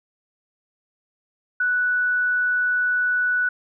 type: tone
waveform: sine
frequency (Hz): 1480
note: F#6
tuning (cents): 0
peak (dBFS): -18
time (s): 1.6-3.49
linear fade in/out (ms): 5
effects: none